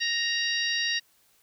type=harmonic tone with a mistuned harmonic; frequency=932.3 Hz; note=A#5; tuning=in tune; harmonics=2 / 3 / 4 / 5 / 6; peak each=-29 / -31 / -32 / -33 / -34 dBFS; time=0-1 s; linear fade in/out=20 ms; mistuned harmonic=4; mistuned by=+35 cents; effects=white hiss -64 dBFS RMS until 1.42 s